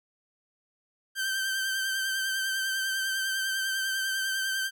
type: tone with vibrato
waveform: sawtooth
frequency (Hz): 1560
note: G6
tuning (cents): -9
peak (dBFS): -24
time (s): 1.15-4.71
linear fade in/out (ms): 50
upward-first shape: triangle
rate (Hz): 10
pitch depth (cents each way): 32
effects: none